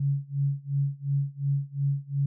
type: tone with tremolo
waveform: sine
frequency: 140 Hz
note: C#3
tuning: 18 cents sharp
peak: -21 dBFS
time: 0-2.26 s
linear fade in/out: 5 ms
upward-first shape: sine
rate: 2.8 Hz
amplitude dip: 95%
effects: none